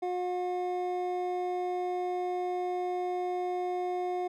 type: tone pair together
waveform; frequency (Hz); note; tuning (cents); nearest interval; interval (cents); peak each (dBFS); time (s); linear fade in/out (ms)
triangle; 360 / 720; F#4 / F#5; -47 / -47; octave; 1200; -30 / -31; 0.02-4.28; 10
effects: none